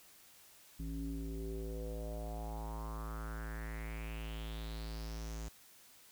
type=tone with low-pass filter sweep; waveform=square; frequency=55 Hz; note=A1; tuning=in tune; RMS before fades=-42 dBFS; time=0.79-5.49 s; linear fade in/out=10 ms; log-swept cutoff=230 to 7100 Hz; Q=5.1; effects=white hiss -61 dBFS RMS until 6.11 s